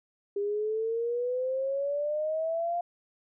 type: exponential sweep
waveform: sine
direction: up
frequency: 400.7 to 702 Hz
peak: -27 dBFS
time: 0.36-2.81 s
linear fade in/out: 5 ms
effects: none